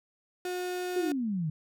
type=tone; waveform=35% pulse; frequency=361.2 Hz; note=F#4; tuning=42 cents flat; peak=-30 dBFS; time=0.45-1.12 s; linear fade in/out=2 ms
type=exponential sweep; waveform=sine; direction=down; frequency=378 to 147.8 Hz; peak=-28 dBFS; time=0.96-1.5 s; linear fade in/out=5 ms
effects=none